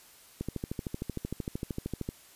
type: click train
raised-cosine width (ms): 3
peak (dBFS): -20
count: 23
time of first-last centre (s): 0.41-2.089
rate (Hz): 13.1
effects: white hiss -56 dBFS RMS until 2.35 s + resampled to 32000 Hz